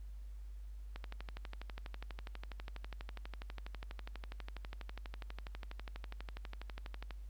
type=click train; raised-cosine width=0.3 ms; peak=-30 dBFS; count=76; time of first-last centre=0.96-7.108 s; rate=12.2 Hz; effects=added 50 Hz sine -45 dBFS peak until 7.29 s + pink hiss -72 dBFS RMS until 7.29 s